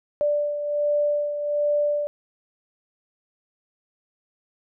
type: beating tone pair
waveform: sine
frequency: 587.3 / 588.6 Hz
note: D5 / D5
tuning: 0 / +4 cents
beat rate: 1.3 Hz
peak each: -21 / -29 dBFS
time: 0.21-2.07 s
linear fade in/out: 0 ms
effects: none